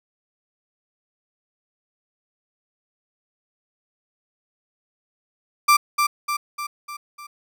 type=tone with echo; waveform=35% pulse; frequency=1178 Hz; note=D6; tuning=5 cents sharp; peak=-10 dBFS; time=5.68-5.77 s; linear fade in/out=10 ms; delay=300 ms; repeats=5; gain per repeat=-5 dB; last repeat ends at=7.27 s; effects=none